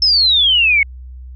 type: exponential sweep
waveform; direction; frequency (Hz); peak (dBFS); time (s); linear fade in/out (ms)
sine; down; 5330 to 2172; -9; 0.02-0.83; 2
effects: added 63 Hz sine -30 dBFS peak until 1.35 s